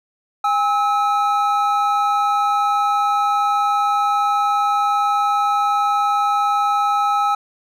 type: tone pair together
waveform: triangle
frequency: 815 / 1293.7 Hz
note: G#5 / E6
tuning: -33 / -33 cents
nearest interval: minor sixth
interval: 800 cents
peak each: -16 dBFS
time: 0.44-7.35 s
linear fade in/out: 5 ms
effects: none